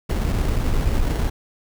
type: noise with sample-and-hold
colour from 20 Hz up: brown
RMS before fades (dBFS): -20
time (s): 0.09-1.3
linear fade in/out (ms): 10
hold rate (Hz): 2450
effects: none